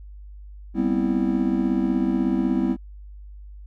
triangle chord, C major seventh, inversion second, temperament just, 196.22 / 245.3 / 261.6 / 327 Hz, G3 / B3 / C4 / E4, +2 / -12 / 0 / -14 cents, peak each -23 dBFS, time 0.74-2.77 s, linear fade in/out 50 ms, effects added 50 Hz sine -38 dBFS peak until 3.66 s

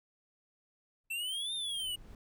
brown noise with exponential growth, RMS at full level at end -48 dBFS, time 1.04-2.15 s, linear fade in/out 2 ms, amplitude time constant 240 ms
square exponential two-way sweep, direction up then down, 2654 to 3675 to 2880 Hz, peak -35 dBFS, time 1.1-1.96 s, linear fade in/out 10 ms, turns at 1.54 s
effects none

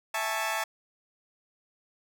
20% pulse chord, A major seventh, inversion second, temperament equal with one note detuned, 659.3 / 822 / 880 / 1108.7 Hz, E5 / G#5 / A5 / C#6, 0 / -18 / 0 / 0 cents, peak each -29 / -32 / -27 / -31 dBFS, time 0.14-0.64 s, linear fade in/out 5 ms, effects none

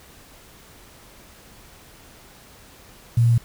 sine tone with quantisation, 117.4 Hz, A#2, 13 cents sharp, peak -13 dBFS, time 3.17-3.38 s, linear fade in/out 5 ms, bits 7, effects pink hiss -48 dBFS RMS until 3.44 s

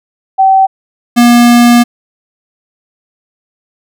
sine / square tone pair in turn, 769 / 239.3 Hz, G5 / A#3, -33 / +46 cents, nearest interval octave + minor sixth, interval 2021 cents, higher first, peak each -3 dBFS, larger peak neither, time 0.38-0.67 / 1.16-1.84 s, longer second, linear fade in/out 20 ms, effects none

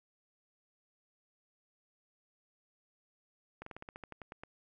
slowing click train, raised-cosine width 0.5 ms, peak -30 dBFS, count 12, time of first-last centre 3.62-4.435 s, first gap 44 ms, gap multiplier 1.1, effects none

